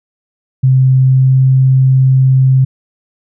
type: tone with pitch glide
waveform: sine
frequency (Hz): 130.81 to 131.64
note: C3 to C3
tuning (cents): 0 to +11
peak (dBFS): -5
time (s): 0.63-2.65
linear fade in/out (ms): 10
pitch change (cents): +11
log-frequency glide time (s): 0.98-1.41
effects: none